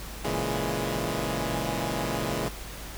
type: chord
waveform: 10% pulse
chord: A# half-diminished seventh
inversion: none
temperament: equal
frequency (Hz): 116.54 / 138.59 / 164.81 / 207.7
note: A#2 / C#3 / E3 / G#3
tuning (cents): 0 / 0 / 0 / 0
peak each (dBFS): -25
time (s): 0.24-2.49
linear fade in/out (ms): 10
effects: added 50 Hz sine -40 dBFS peak until 2.97 s + pink hiss -41 dBFS RMS until 2.97 s